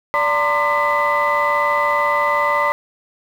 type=tone cluster; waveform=sine; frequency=583 / 916 / 1037 / 1197 / 1998 Hz; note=D5 / A#5 / C6 / D6 / B6; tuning=-13 / -31 / -16 / +33 / +20 cents; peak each=-20 dBFS; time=0.14-2.72 s; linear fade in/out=0 ms; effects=tanh soft clip ceiling -8 dBFS + 7-bit